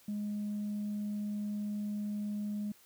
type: tone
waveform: sine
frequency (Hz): 207.7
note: G#3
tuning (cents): 0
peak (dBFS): -32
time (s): 0.08-2.72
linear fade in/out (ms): 5
effects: tanh soft clip ceiling -31 dBFS + white hiss -62 dBFS RMS until 2.85 s